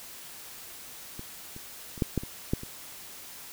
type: clicks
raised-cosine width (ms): 3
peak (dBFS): -26 / -30 / -30 / -11 / -13 / -25 / -12 / -27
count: 8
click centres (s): 1.194 / 1.564 / 1.978 / 2.022 / 2.177 / 2.235 / 2.535 / 2.634
effects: white hiss -45 dBFS RMS until 3.52 s